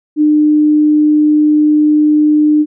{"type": "tone", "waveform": "sine", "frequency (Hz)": 301.7, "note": "D4", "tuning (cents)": 47, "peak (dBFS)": -6, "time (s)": [0.16, 2.66], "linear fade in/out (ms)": 50, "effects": []}